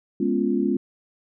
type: chord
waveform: sine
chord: C# dominant seventh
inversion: second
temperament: equal with one note detuned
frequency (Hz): 207.7 / 244.7 / 277.2 / 349.2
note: G#3 / B3 / C#4 / E#4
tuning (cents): 0 / -16 / 0 / 0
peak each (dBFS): -25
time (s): 0.2-0.77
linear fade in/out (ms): 5
effects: none